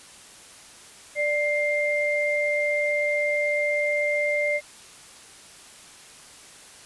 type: tone pair together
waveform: sine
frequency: 590 / 2103 Hz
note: D5 / C7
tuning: +8 / +8 cents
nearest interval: octave + minor seventh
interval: 2200 cents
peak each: -24 dBFS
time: 1.15-4.61 s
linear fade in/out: 50 ms
effects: white hiss -47 dBFS RMS until 6.85 s + resampled to 24000 Hz